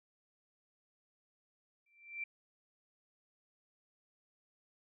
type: tone with exponential growth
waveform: sine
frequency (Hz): 2349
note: D7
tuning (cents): 0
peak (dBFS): -35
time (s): 1.86-2.24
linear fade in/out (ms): 5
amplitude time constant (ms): 82
effects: none